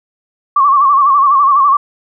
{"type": "tone with vibrato", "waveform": "sine", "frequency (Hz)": 1120, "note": "C#6", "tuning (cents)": 18, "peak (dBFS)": -6, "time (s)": [0.56, 1.77], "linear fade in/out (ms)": 5, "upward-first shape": "sine", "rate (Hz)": 12, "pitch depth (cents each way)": 88, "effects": []}